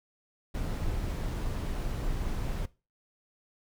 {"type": "noise", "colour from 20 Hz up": "brown", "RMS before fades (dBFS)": -32, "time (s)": [0.54, 2.66], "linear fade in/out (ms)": 10, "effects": ["noise-tail reverb RT60 0.3 s tail -20 dB re dry"]}